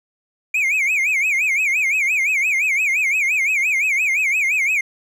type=tone with vibrato; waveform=triangle; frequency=2324 Hz; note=D7; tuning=19 cents flat; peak=-14 dBFS; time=0.54-4.81 s; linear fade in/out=5 ms; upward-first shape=sine; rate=5.8 Hz; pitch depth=180 cents each way; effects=none